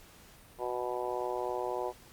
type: harmonic tone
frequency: 123.47 Hz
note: B2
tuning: in tune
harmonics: 3 / 4 / 5 / 6 / 7 / 8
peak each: -37 / -38 / -39 / -40 / -40 / -41 dBFS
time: 0.58-1.93 s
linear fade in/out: 50 ms
effects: pink hiss -56 dBFS RMS until 2.12 s + Opus 48 kbps